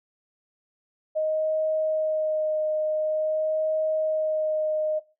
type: tone with vibrato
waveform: sine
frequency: 622.3 Hz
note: D#5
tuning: in tune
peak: -22 dBFS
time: 1.15-5 s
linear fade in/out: 20 ms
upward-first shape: sine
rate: 0.47 Hz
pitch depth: 13 cents each way
effects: noise-tail reverb RT60 0.3 s tail -19 dB re dry